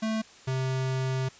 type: tone pair in turn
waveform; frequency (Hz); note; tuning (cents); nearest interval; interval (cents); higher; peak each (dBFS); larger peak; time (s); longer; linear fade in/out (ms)
square; 220 / 131.12; A3 / C3; 0 / +4; major sixth; 896; first; -27; neither; 0.02-0.22 / 0.47-1.29; second; 10
effects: white hiss -52 dBFS RMS until 1.39 s + resampled to 16000 Hz